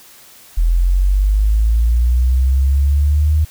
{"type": "linear sweep", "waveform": "sine", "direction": "up", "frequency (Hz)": [40.78, 77.78], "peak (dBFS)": -10, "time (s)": [0.57, 3.45], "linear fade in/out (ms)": 10, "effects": ["white hiss -43 dBFS RMS until 3.5 s"]}